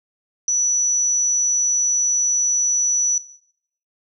sine tone, 5920 Hz, F#8, in tune, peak -16 dBFS, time 0.48-3.18 s, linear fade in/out 2 ms, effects noise-tail reverb RT60 0.7 s tail -18 dB re dry

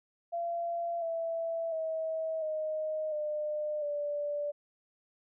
sine tone with pitch steps, 683 / 662 / 641.7 / 622 / 602.9 / 584.4 Hz, F5 / E5 / E5 / D#5 / D5 / D5, -39 / +7 / -47 / -1 / +45 / -9 cents, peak -31 dBFS, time 0.32-4.52 s, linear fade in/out 20 ms, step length 700 ms, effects none

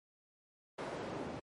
pink noise with band-pass filter sweep, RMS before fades -42 dBFS, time 0.78-1.4 s, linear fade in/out 10 ms, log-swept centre 610 to 320 Hz, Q 0.79, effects high-pass 80 Hz 12 dB/octave + MP3 48 kbps

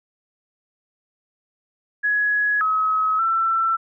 sine tone with pitch steps, 1678 / 1279 / 1339 Hz, G#6 / D#6 / E6, +17 / +47 / +27 cents, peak -17 dBFS, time 2.03-3.77 s, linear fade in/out 20 ms, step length 580 ms, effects none

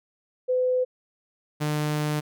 sine / sawtooth tone pair in turn, 506 / 150.43 Hz, B4 / D3, +42 / +42 cents, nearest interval octave + major sixth, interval 2100 cents, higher first, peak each -20 dBFS, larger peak neither, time 0.48-0.85 / 1.6-2.21 s, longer second, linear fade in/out 20 ms, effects none

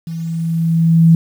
sine tone with level ramp, 164.8 Hz, E3, in tune, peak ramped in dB -22 to -4 dBFS, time 0.07-1.15 s, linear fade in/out 2 ms, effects 7-bit

